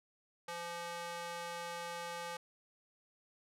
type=tone with high-pass filter; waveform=square; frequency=171.6 Hz; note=F3; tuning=30 cents flat; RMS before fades=-43 dBFS; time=0.48-2.37 s; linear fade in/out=5 ms; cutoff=700 Hz; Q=1.1; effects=low-pass 11000 Hz 12 dB/octave